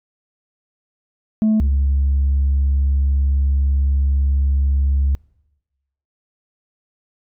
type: tone pair in turn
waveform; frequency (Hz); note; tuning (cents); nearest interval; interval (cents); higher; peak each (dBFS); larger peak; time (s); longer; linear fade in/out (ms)
sine; 216.9 / 69.03; A3 / C#2; -25 / -7; octave + minor sixth; 1982; first; -10 / -12; first; 1.42-1.6 / 1.6-5.15; second; 0
effects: noise-tail reverb RT60 1.0 s tail -25 dB re dry + tanh soft clip ceiling -11 dBFS